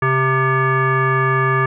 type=tone with frequency modulation; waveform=sine; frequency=659.3 Hz; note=E5; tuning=in tune; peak=-13 dBFS; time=0.02-1.66 s; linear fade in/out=5 ms; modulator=526 Hz; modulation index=2.2; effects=none